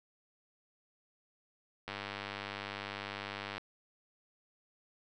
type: click train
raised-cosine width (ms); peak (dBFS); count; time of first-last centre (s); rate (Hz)
0.3; -23; 171; 1.88-3.58; 100
effects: none